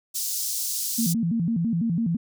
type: high-pass noise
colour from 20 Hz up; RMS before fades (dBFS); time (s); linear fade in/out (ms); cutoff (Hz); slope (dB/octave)
pink; -28; 0.14-1.14; 20; 5100; 24
type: tone with vibrato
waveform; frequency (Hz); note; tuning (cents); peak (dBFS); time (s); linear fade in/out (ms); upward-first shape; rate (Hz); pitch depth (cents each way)
sine; 196.5; G3; +4; -21; 0.98-2.17; 10; square; 6; 270
effects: none